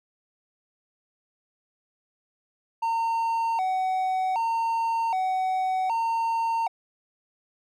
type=tone with vibrato; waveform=triangle; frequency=828 Hz; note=G#5; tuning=5 cents flat; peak=-21 dBFS; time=2.82-6.68 s; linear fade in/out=10 ms; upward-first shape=square; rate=0.65 Hz; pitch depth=170 cents each way; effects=none